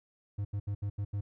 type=tone bursts at uneven times; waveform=triangle; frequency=101.5 Hz; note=G#2; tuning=39 cents flat; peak=-29 dBFS; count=6; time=0.38-0.45 / 0.53-0.6 / 0.67-0.75 / 0.82-0.9 / 0.98-1.05 / 1.13-1.21 s; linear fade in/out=10 ms; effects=none